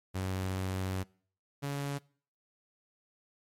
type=tone pair in turn; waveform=sawtooth; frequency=94.1 / 141.44 Hz; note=F#2 / C#3; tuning=+30 / +35 cents; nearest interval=perfect fifth; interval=705 cents; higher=second; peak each=-28 / -29 dBFS; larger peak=first; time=0.14-1.04 / 1.62-1.99 s; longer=first; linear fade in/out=20 ms; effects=noise-tail reverb RT60 0.5 s tail -24 dB re dry + MP3 64 kbps